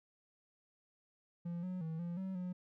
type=tone with pitch steps; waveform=triangle; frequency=171.9 / 183.2 / 161.1 / 172.4 / 189.8 / 180.8 Hz; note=F3 / F#3 / E3 / F3 / F#3 / F#3; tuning=-27 / -17 / -39 / -22 / +44 / -40 cents; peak=-36 dBFS; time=1.45-2.53 s; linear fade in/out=10 ms; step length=180 ms; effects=none